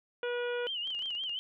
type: harmonic tone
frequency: 484.5 Hz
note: B4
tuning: 33 cents flat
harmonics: 1 / 2 / 3 / 4 / 5 / 6 / 7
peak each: -32 / -45 / -39 / -51 / -46 / -47 / -50 dBFS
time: 0.23-0.67 s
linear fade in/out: 2 ms
type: tone with vibrato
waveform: sine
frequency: 2994 Hz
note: F#7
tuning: 20 cents sharp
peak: -33 dBFS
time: 0.67-1.39 s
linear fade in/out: 0 ms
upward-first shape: sine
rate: 5.8 Hz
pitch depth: 110 cents each way
type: clicks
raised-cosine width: 0.2 ms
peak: -35 dBFS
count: 10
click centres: 0.874 / 0.905 / 0.949 / 0.992 / 1.023 / 1.058 / 1.106 / 1.151 / 1.237 / 1.295 s
effects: none